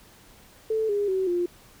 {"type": "tone with pitch steps", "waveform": "sine", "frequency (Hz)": [440, 408.2, 378.6, 351.3], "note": ["A4", "G#4", "F#4", "F4"], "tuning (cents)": [0, -30, 40, 10], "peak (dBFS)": -22, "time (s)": [0.7, 1.46], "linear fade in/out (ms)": 5, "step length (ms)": 190, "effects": ["pink hiss -53 dBFS RMS until 1.8 s"]}